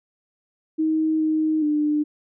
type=tone with pitch steps; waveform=sine; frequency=315.2 / 312.6 / 299.2 Hz; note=D#4 / D#4 / D4; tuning=+23 / +8 / +32 cents; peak=-18 dBFS; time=0.78-2.04 s; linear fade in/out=20 ms; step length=420 ms; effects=none